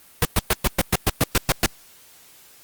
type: noise bursts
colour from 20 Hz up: pink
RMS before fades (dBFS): -17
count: 11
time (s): 0.22-1.661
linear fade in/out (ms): 2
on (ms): 31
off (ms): 110
effects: white hiss -50 dBFS RMS until 2.63 s + Opus 32 kbps